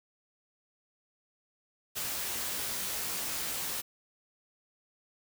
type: noise with comb filter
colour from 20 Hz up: white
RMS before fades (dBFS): -35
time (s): 1.95-3.82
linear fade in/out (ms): 20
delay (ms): 17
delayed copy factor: +0.55
effects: none